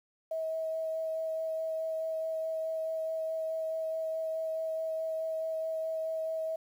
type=tone with vibrato; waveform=sine; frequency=642 Hz; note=E5; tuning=46 cents flat; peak=-31 dBFS; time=0.31-6.56 s; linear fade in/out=5 ms; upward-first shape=sine; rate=4.7 Hz; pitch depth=9 cents each way; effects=10-bit